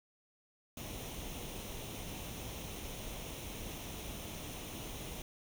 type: noise with comb filter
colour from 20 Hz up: pink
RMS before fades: -44 dBFS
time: 0.77-5.22 s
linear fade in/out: 2 ms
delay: 0.32 ms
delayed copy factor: +0.55
effects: none